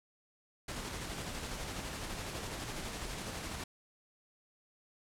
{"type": "noise with tremolo", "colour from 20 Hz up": "pink", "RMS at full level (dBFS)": -40, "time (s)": [0.68, 3.64], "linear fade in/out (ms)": 5, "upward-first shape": "square", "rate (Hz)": 12, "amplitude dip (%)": 25, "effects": ["low-pass 10000 Hz 12 dB/octave"]}